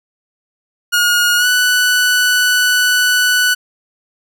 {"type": "tone with pitch glide", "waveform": "sawtooth", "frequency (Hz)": [1435, 1486.5], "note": ["F6", "F#6"], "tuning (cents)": [47, 8], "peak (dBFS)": -7, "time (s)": [0.92, 3.55], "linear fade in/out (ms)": 20, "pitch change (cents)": 61, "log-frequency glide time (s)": [1.37, 1.47], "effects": []}